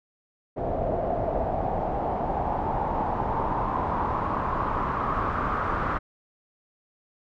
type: noise with low-pass filter sweep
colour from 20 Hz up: pink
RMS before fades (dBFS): -27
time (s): 0.56-5.99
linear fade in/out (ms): 20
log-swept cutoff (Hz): 630 to 1300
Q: 4.7
effects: none